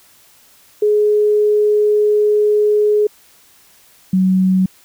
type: tone pair in turn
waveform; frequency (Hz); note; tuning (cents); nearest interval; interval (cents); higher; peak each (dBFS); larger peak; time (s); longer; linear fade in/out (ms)
sine; 420 / 187.09; G#4 / F#3; +19 / +19; octave + major second; 1400; first; -10; neither; 0.82-3.07 / 4.13-4.66; first; 5
effects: white hiss -49 dBFS RMS until 4.84 s